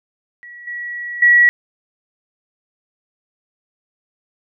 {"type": "tone with level steps", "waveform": "sine", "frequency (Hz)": 1928, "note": "B6", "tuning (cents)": -42, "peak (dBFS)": [-34, -24, -7], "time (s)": [0.43, 1.49], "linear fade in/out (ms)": 0, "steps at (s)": [0.67, 1.22], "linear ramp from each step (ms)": 5, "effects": []}